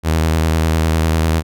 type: tone with vibrato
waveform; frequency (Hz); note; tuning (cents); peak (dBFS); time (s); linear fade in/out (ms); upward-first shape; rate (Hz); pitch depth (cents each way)
sawtooth; 80.2; E2; -47; -9; 0.03-1.43; 50; triangle; 10; 41
effects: none